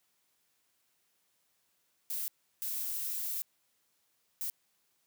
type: noise bursts at uneven times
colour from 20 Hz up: violet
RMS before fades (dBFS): -36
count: 3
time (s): 2.1-2.28 / 2.62-3.42 / 4.41-4.5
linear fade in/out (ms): 0
effects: white hiss -75 dBFS RMS until 5.06 s + high-pass 80 Hz 12 dB/octave